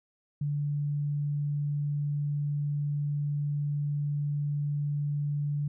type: tone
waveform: sine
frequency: 145.6 Hz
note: D3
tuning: 15 cents flat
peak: -27 dBFS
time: 0.41-5.68 s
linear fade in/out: 5 ms
effects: none